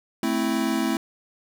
square chord, A minor, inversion none, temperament equal, 220 / 261.6 / 329.6 Hz, A3 / C4 / E4, 0 / 0 / 0 cents, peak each -27 dBFS, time 0.23-0.97 s, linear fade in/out 2 ms, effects none

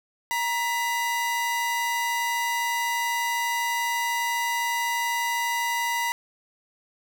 45% pulse tone pair together, 942.5 / 1997 Hz, A#5 / B6, +19 / +19 cents, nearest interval octave + minor second, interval 1300 cents, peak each -26 / -28 dBFS, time 0.31-6.12 s, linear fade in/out 0 ms, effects none

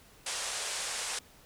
white band-pass noise, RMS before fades -36 dBFS, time 0.26-1.19 s, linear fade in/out 5 ms, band 420 to 9500 Hz, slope 48 dB/octave, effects pink hiss -58 dBFS RMS until 1.45 s

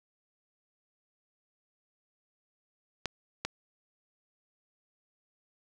clicks, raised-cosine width 0.2 ms, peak -14 dBFS, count 2, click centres 3.057 / 3.45 s, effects none

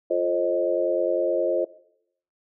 sine chord, F dominant seventh, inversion none, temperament equal with one note detuned, 349.2 / 440 / 532.7 / 622.3 Hz, F4 / A4 / C5 / Eb5, 0 / 0 / +31 / 0 cents, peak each -26 / -30 / -24 / -25 dBFS, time 0.1-1.65 s, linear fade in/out 10 ms, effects noise-tail reverb RT60 0.7 s tail -18 dB re dry

